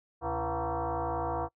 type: tone with frequency modulation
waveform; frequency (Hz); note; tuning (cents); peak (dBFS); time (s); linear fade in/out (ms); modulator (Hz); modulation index
sine; 130.4; C3; -5; -29; 0.21-1.49; 50; 205; 4.9
effects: noise-tail reverb RT60 0.1 s tail -24 dB re dry